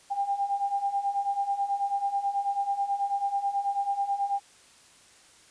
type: beating tone pair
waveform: sine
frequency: 793 / 802.2 Hz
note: G5 / G5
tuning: +20 / +40 cents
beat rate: 9.2 Hz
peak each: -31 / -27 dBFS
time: 0.1-4.4 s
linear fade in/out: 20 ms
effects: white hiss -56 dBFS RMS until 5.5 s + resampled to 22050 Hz